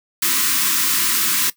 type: band-stop noise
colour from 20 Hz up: white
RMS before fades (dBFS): -18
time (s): 0.22-1.5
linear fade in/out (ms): 5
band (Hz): 370 to 980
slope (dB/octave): 96
effects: noise-tail reverb RT60 0.1 s tail -17 dB re dry + high-pass 200 Hz 12 dB/octave